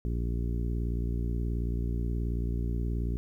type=harmonic tone; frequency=58.6 Hz; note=A#1; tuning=10 cents sharp; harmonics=1 / 2 / 3 / 4 / 5 / 6 / 7; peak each=-29 / -35 / -39 / -41 / -43 / -45 / -46 dBFS; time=0.05-3.17 s; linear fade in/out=0 ms; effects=11-bit